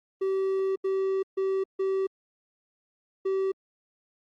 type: tone bursts at uneven times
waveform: triangle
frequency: 384.6 Hz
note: G4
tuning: 33 cents flat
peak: -22 dBFS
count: 5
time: 0.21-0.76 / 0.84-1.23 / 1.37-1.64 / 1.79-2.07 / 3.25-3.52 s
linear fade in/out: 10 ms
effects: Opus 24 kbps